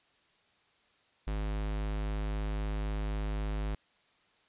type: tone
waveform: square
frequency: 51.91 Hz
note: G#1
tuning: in tune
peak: -32 dBFS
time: 1.27-3.75 s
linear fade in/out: 5 ms
effects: white hiss -68 dBFS RMS until 4.48 s + resampled to 8000 Hz